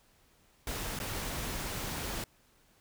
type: noise with dropouts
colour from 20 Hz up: pink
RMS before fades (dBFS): -37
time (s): 0.67-2.24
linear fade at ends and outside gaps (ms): 2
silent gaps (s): 0.99-1
effects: pink hiss -66 dBFS RMS until 2.8 s